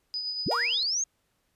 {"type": "tone with tremolo", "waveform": "sine", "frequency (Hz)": 4978, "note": "D#8", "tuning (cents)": 0, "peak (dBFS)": -28, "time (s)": [0.14, 0.83], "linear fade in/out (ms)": 0, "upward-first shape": "triangle", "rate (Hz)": 8.6, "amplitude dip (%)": 45}
{"type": "linear sweep", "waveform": "sine", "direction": "up", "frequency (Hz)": [69.3, 6645], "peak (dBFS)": -25, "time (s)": [0.46, 1.04], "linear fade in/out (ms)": 5}
{"type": "tone with exponential decay", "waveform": "sawtooth", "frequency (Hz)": 472.8, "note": "A#4", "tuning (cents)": 24, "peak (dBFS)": -28, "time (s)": [0.51, 0.96], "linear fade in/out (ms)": 5, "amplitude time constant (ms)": 97}
{"effects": ["pink hiss -73 dBFS RMS until 1.55 s", "resampled to 32000 Hz"]}